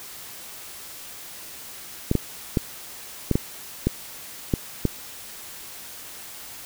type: clicks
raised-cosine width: 3 ms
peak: -6 dBFS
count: 8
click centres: 2.114 / 2.153 / 2.572 / 3.313 / 3.355 / 3.87 / 4.538 / 4.853 s
effects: white hiss -40 dBFS RMS until 6.65 s